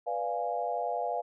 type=chord; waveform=sine; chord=B diminished seventh; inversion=none; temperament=equal; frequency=493.9 / 587.3 / 698.5 / 830.6 Hz; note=B4 / D5 / F5 / Ab5; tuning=0 / 0 / 0 / 0 cents; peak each=-36 / -37 / -32 / -36 dBFS; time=0.06-1.22 s; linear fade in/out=20 ms; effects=none